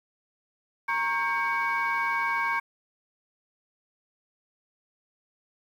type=tone cluster; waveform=sine; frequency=933 / 1093 / 1594 / 2243 Hz; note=A#5 / C#6 / G6 / C#7; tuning=+1 / -25 / +28 / +20 cents; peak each=-29 dBFS; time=0.88-2.6 s; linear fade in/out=10 ms; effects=tanh soft clip ceiling -18 dBFS + 9-bit